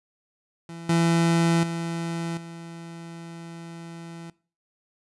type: tone with level steps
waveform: 30% pulse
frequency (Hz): 167.5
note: E3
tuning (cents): +28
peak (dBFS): -34 / -16 / -25 / -35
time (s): 0.69-4.3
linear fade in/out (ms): 2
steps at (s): 0.89 / 1.63 / 2.37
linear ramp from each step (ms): 5
effects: noise-tail reverb RT60 0.4 s tail -21 dB re dry + resampled to 24000 Hz